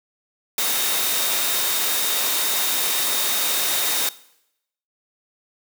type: tone in noise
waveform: sine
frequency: 3700 Hz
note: A#7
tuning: 14 cents flat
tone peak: -30 dBFS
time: 0.58-4.09 s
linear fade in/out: 2 ms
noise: white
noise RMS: -22 dBFS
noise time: 0.58-4.09 s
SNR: -11 dB
effects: noise-tail reverb RT60 0.8 s tail -19 dB re dry + high-pass 300 Hz 12 dB/octave